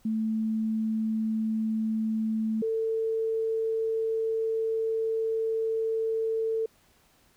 sine tone pair in turn, 220 / 446.7 Hz, A3 / A4, 0 / +26 cents, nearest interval octave, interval 1226 cents, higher second, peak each -25 / -25 dBFS, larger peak neither, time 0.05-2.62 / 2.62-6.66 s, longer second, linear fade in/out 5 ms, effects pink hiss -63 dBFS RMS until 7.36 s

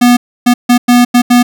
square tone bursts at uneven times, 243.8 Hz, B3, 22 cents flat, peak -4 dBFS, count 6, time 0.01-0.17 / 0.46-0.54 / 0.69-0.78 / 0.88-1.05 / 1.14-1.22 / 1.3-1.43 s, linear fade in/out 10 ms, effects none

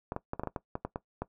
clicks, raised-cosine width 1 ms, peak -19 dBFS, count 11, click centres 0.121 / 0.164 / 0.334 / 0.396 / 0.435 / 0.473 / 0.562 / 0.754 / 0.85 / 0.959 / 1.22 s, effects noise-tail reverb RT60 0.1 s tail -18 dB re dry

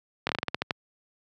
slowing click train, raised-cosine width 0.3 ms, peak -10 dBFS, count 10, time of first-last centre 0.27-0.708 s, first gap 22 ms, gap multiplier 1.19, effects high-pass 100 Hz 12 dB/octave

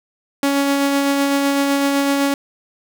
sawtooth tone with tremolo, 279.5 Hz, C#4, 14 cents sharp, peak -10 dBFS, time 0.43-2.34 s, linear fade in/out 2 ms, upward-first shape sine, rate 7.9 Hz, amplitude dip 25%, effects none

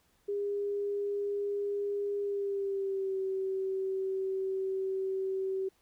sine tone with pitch glide, 405.3 to 382.6 Hz, G#4 to G4, -42 to -42 cents, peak -30 dBFS, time 0.28-5.69 s, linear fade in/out 10 ms, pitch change -100 cents, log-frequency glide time 2.2-3.18 s, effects pink hiss -70 dBFS RMS until 5.81 s

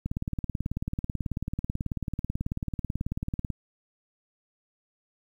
click train, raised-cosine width 5 ms, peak -17 dBFS, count 64, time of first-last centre 0.06-3.503 s, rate 18.3 Hz, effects 9-bit

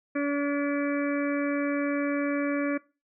harmonic tone with a mistuned harmonic, 285.8 Hz, D4, 47 cents flat, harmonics 1 / 2 / 4 / 5 / 6 / 7 / 8, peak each -26 / -31 / -38 / -39 / -37 / -43 / -39 dBFS, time 0.15-2.78 s, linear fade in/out 10 ms, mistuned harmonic 8, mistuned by +15 cents, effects noise-tail reverb RT60 0.3 s tail -21 dB re dry

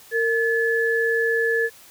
sine tone pair together, 459.1 / 1722 Hz, A#4 / A6, -26 / -38 cents, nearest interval octave + major seventh, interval 2288 cents, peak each -21 dBFS, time 0.11-1.7 s, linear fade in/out 50 ms, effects white hiss -48 dBFS RMS until 1.9 s

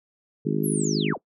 harmonic tone, 51.91 Hz, G#1, in tune, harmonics 3 / 4 / 5 / 6 / 7 / 8, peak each -27 / -28 / -29 / -30 / -30 / -31 dBFS, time 0.45-1.14 s, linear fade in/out 10 ms
sine linear sweep, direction down, 11840 to 109.2 Hz, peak -29 dBFS, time 0.63-1.18 s, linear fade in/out 20 ms
effects noise-tail reverb RT60 0.1 s tail -21 dB re dry

